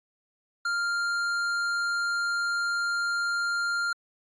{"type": "tone with hard clipping", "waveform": "triangle", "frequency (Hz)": 1396.9, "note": "F6", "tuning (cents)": 0, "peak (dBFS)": -27, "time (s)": [0.65, 3.93], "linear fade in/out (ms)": 5, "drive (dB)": 13, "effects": ["AAC 64 kbps"]}